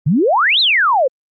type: exponential two-way sweep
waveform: sine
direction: up then down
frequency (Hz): 130 to 4188 to 488.6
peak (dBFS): -10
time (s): 0.06-1.08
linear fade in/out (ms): 10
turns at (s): 0.6
effects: Opus 48 kbps